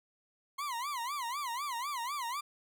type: tone with vibrato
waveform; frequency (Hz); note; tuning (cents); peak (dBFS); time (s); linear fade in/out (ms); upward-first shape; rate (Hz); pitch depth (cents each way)
40% pulse; 1046.5; C6; 0; -34; 0.58-2.41; 10; sine; 4; 220
effects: none